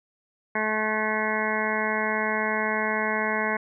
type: harmonic tone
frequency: 216.1 Hz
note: A3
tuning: 31 cents flat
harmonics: 1 / 2 / 3 / 4 / 5 / 7 / 8 / 9 / 10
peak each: -32 / -32 / -32 / -32 / -32 / -32 / -32 / -32 / -32 dBFS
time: 0.55-3.57 s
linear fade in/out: 5 ms
effects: none